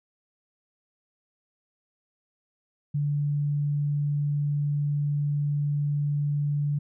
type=tone; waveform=sine; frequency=145.5 Hz; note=D3; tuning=16 cents flat; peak=-23 dBFS; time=2.94-6.79 s; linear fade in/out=10 ms; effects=none